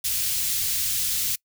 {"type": "band-stop noise", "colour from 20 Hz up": "white", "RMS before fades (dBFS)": -25, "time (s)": [0.04, 1.36], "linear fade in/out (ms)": 10, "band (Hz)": [110, 3100], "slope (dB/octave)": 12, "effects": ["noise-tail reverb RT60 0.1 s tail -25 dB re dry"]}